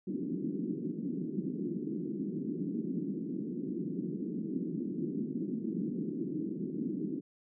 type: band-pass noise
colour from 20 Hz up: pink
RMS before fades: -36 dBFS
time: 0.07-7.21 s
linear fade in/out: 10 ms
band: 170 to 360 Hz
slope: 48 dB/octave
effects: none